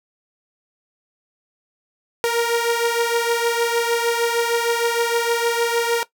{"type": "beating tone pair", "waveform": "sawtooth", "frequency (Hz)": [466.2, 472.7], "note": ["A#4", "A#4"], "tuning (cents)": [0, 24], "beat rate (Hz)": 6.5, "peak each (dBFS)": [-15, -19], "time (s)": [2.24, 6.03], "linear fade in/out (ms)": 0, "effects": ["noise-tail reverb RT60 0.1 s tail -17 dB re dry"]}